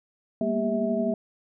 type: tone cluster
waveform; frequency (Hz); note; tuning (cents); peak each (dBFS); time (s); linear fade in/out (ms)
sine; 199.7 / 231.7 / 243.5 / 398.6 / 650; G3 / A#3 / B3 / G4 / E5; +32 / -10 / -24 / +29 / -24; -31 / -27 / -36 / -31 / -27; 0.41-1.14; 2
effects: none